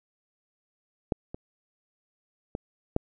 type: clicks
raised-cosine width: 2 ms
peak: -11 / -23 / -18 / -10 dBFS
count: 4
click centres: 1.122 / 1.345 / 2.551 / 2.964 s
effects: none